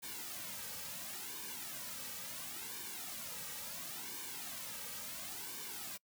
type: noise with flanger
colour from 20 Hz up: white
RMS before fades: -45 dBFS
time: 0.02-5.98 s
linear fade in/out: 20 ms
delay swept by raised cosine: 1.5 to 2.9 ms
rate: 0.72 Hz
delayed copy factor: -0.8
effects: noise-tail reverb RT60 0.1 s tail -26 dB re dry